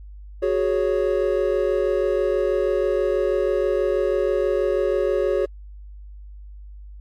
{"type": "chord", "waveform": "triangle", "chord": "F# suspended second", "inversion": "none", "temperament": "just", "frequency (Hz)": [370, 416.2, 555], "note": ["F#4", "G#4", "C#5"], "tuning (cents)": [0, 4, 2], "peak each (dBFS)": -21, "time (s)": [0.42, 5.46], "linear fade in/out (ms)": 10, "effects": ["added 50 Hz sine -37 dBFS peak until 7 s", "AAC 64 kbps"]}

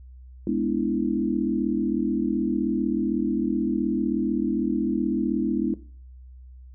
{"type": "chord", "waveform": "sine", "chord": "E dominant seventh", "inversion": "first", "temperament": "equal", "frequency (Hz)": [207.7, 246.9, 293.7, 329.6], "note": ["G#3", "B3", "D4", "E4"], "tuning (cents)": [0, 0, 0, 0], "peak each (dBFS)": -27, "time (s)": [0.47, 5.74], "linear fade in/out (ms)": 2, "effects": ["noise-tail reverb RT60 0.4 s tail -17 dB re dry", "added 63 Hz sine -42 dBFS peak until 6.74 s"]}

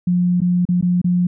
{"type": "tone with dropouts", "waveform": "sine", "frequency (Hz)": 177.9, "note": "F3", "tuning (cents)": 32, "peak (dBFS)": -13, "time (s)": [0.07, 1.27], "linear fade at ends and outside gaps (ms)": 5, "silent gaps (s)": [[0.405, 0.416], [0.653, 0.688], [0.812, 0.825], [1.016, 1.043]], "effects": []}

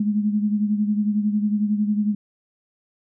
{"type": "beating tone pair", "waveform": "sine", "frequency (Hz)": [207.7, 218.7], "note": ["G#3", "A3"], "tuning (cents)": [0, -10], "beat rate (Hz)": 11, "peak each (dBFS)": [-19, -26], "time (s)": [0, 2.15], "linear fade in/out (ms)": 5, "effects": []}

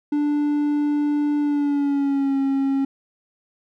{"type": "tone with pitch glide", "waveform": "triangle", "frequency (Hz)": [293.7, 272.5], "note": ["D4", "C#4"], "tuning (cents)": [0, -29], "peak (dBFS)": -16, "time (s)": [0.12, 2.85], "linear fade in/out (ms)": 5, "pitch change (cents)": -129, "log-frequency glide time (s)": [1.39, 2.38], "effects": []}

